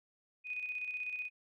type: tone with tremolo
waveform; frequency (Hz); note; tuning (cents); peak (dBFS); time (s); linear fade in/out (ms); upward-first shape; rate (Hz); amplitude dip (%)
sine; 2489; D#7; 0; -35; 0.44-1.3; 50; square; 16; 45
effects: none